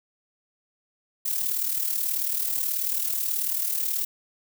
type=noise with amplitude modulation; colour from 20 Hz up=violet; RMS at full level=-24 dBFS; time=1.25-4.05 s; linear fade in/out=10 ms; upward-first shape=sine; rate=38.4 Hz; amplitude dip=60%; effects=none